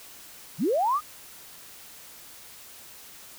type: linear sweep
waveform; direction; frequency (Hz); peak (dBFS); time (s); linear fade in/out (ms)
sine; up; 123.47 to 1274; -21; 0.58-1.01; 50
effects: white hiss -47 dBFS RMS until 3.38 s